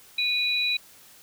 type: tone pair together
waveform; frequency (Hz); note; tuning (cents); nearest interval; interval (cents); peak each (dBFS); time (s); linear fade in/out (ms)
sine; 2468 / 3926; D#7 / B7; -15 / -11; minor sixth; 804; -25; 0.18-0.77; 5
effects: white hiss -52 dBFS RMS until 1.22 s